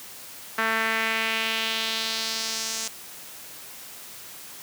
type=tone with band-pass filter sweep; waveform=sawtooth; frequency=223.3 Hz; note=A3; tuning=26 cents sharp; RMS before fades=-27 dBFS; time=0.58-2.88 s; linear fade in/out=5 ms; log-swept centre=1600 to 6800 Hz; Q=2.1; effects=white hiss -42 dBFS RMS until 4.62 s + high-pass 80 Hz 12 dB/octave